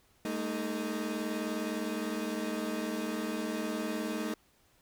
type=chord; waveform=30% pulse; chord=Ab suspended second; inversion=none; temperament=equal with one note detuned; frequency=207.7 / 227.4 / 311.1 Hz; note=Ab3 / Bb3 / Eb4; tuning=0 / -43 / 0 cents; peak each=-36 / -34 / -34 dBFS; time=0.25-4.34 s; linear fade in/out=2 ms; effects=pink hiss -67 dBFS RMS until 4.81 s